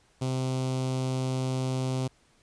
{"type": "tone with notch filter", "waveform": "sawtooth", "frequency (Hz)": 130, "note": "C3", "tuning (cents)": -11, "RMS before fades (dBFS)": -29, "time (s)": [0.21, 2.08], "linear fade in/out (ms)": 10, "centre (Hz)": 1700, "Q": 0.93, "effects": ["pink hiss -64 dBFS RMS until 2.42 s", "resampled to 22050 Hz"]}